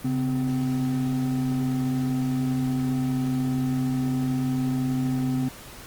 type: tone pair together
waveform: triangle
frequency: 135.98 / 256.7 Hz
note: C#3 / C4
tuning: -33 / -33 cents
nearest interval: major seventh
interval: 1100 cents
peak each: -25 / -22 dBFS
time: 0.04-5.49 s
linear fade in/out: 10 ms
effects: pink hiss -43 dBFS RMS until 5.86 s + Opus 32 kbps